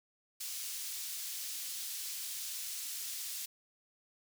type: high-pass noise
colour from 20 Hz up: pink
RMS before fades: -41 dBFS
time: 0.4-3.46 s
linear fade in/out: 10 ms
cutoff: 4600 Hz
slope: 12 dB/octave
effects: none